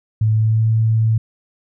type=tone with pitch glide; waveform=sine; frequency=109.1 to 111.46 Hz; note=A2 to A2; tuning=-14 to +23 cents; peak=-12 dBFS; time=0.21-1.18 s; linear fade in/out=5 ms; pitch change=+37 cents; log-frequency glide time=0.32-0.66 s; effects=none